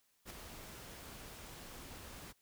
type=noise with ADSR envelope; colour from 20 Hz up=pink; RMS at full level=-45 dBFS; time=0.25-2.33 s; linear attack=52 ms; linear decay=8 ms; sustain=-6 dB; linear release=21 ms; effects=white hiss -75 dBFS RMS until 2.41 s